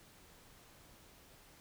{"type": "silence", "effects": ["pink hiss -61 dBFS RMS until 1.6 s"]}